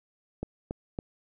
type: click train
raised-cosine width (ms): 2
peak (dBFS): -19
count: 3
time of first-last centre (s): 0.43-0.989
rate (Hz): 3.58
effects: none